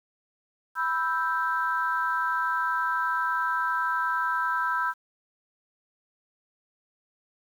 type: chord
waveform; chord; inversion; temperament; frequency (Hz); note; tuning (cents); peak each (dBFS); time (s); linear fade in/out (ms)
sine; E minor; second; equal; 987.8 / 1318.5 / 1568; B5 / E6 / G6; 0 / 0 / 0; -28; 0.75-4.94; 50
effects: tanh soft clip ceiling -14 dBFS + 9-bit